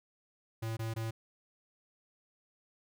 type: tone bursts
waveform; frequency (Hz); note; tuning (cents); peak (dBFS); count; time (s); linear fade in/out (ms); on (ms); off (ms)
square; 112.6; A2; +40; -35; 3; 0.62-1.11; 10; 150; 20
effects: none